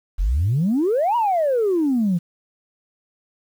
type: exponential two-way sweep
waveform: sine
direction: up then down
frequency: 39.9 to 982 to 164.5 Hz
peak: -15 dBFS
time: 0.18-2.19 s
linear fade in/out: 20 ms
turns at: 1.16 s
effects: tanh soft clip ceiling -13 dBFS + 8-bit